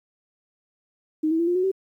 sine tone with pitch steps, 311.1 / 324.3 / 338.1 / 352.4 / 367.4 / 383 Hz, D#4 / E4 / E4 / F4 / F#4 / G4, 0 / -28 / +44 / +16 / -12 / -40 cents, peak -19 dBFS, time 1.23-1.716 s, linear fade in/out 10 ms, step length 81 ms, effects 10-bit

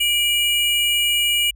square tone pair together, 2368 / 2898 Hz, D7 / F#7, +14 / -37 cents, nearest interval minor third, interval 349 cents, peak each -23 / -18 dBFS, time 0-1.51 s, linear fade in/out 10 ms, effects added 50 Hz sine -42 dBFS peak until 1.55 s

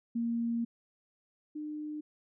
sine tone pair in turn, 233.1 / 302.1 Hz, A#3 / D4, 0 / +49 cents, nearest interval major third, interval 449 cents, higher second, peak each -29 / -36 dBFS, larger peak first, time 0.15-0.65 / 1.55-2.01 s, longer first, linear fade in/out 10 ms, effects none

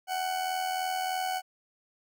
40% pulse tone with amplitude modulation, 747 Hz, F#5, 16 cents sharp, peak -26 dBFS, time 0.07-1.42 s, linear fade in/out 50 ms, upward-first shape sine, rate 83.2 Hz, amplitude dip 50%, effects none

